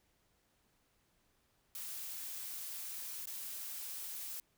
blue noise with dropouts, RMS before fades -44 dBFS, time 1.75-4.4 s, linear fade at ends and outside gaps 1 ms, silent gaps 3.257-3.271 s, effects pink hiss -75 dBFS RMS until 4.57 s

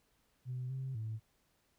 sine tone with pitch steps, 126.4 / 132.2 / 110.3 Hz, B2 / C3 / A2, +41 / +18 / +5 cents, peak -36 dBFS, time 0.45-1.2 s, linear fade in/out 50 ms, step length 250 ms, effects tanh soft clip ceiling -33 dBFS + pink hiss -75 dBFS RMS until 1.78 s

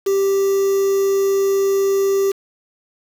triangle tone with quantisation, 392 Hz, G4, in tune, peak -12 dBFS, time 0.06-2.32 s, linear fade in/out 10 ms, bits 5, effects none

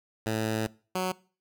10% pulse tone pair in turn, 110 / 185 Hz, A2 / F#3, 0 / 0 cents, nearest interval major sixth, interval 900 cents, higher second, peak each -19 dBFS, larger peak neither, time 0.26-0.67 / 0.95-1.12 s, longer first, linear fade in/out 5 ms, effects noise-tail reverb RT60 0.4 s tail -22 dB re dry

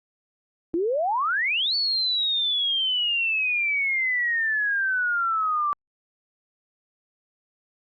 sine exponential two-way sweep, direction up then down, 319.5 to 4495 to 1158 Hz, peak -21 dBFS, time 0.74-5.73 s, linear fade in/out 0 ms, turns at 1.75 s, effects Opus 48 kbps

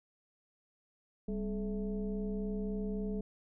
sine tone with frequency modulation, 198.2 Hz, G3, 19 cents sharp, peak -33 dBFS, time 1.28-3.21 s, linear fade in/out 5 ms, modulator 230 Hz, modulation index 0.99, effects none

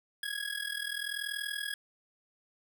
25% pulse tone with amplitude modulation, 1661.2 Hz, G#6, in tune, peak -27 dBFS, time 0.23-1.74 s, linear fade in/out 2 ms, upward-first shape sine, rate 40.7 Hz, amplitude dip 80%, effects none

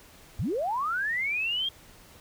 sine linear sweep, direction up, 64.3 to 3257 Hz, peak -26 dBFS, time 0.39-1.69 s, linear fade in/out 5 ms, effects pink hiss -53 dBFS RMS until 2.2 s

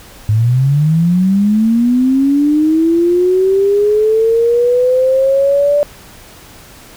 sine linear sweep, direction up, 103.83 to 587.3 Hz, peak -8 dBFS, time 0.29-5.83 s, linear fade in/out 0 ms, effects pink hiss -38 dBFS RMS until 6.96 s

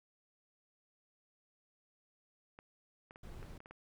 clicks, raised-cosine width 0.5 ms, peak -37 dBFS, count 7, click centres 2.589 / 3.109 / 3.159 / 3.429 / 3.604 / 3.659 / 3.71 s
brown noise, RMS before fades -49 dBFS, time 3.23-3.58 s, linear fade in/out 5 ms
effects none

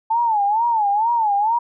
sine tone with vibrato, 873 Hz, A5, 14 cents flat, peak -15 dBFS, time 0.1-1.59 s, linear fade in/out 10 ms, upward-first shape sine, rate 2.2 Hz, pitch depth 150 cents each way, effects none

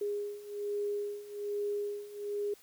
sine beating tone pair, 410 / 411.2 Hz, G#4 / G#4, -22 / -17 cents, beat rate 1.2 Hz, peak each -38 / -35 dBFS, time 0.01-2.54 s, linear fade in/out 5 ms, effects white hiss -60 dBFS RMS until 2.62 s

